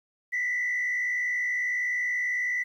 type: tone with frequency modulation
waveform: sine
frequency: 1982 Hz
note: B6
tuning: 6 cents sharp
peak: -24 dBFS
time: 0.32-2.64 s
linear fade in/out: 20 ms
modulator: 61.4 Hz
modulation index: 0.83
effects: tanh soft clip ceiling -22 dBFS + 10-bit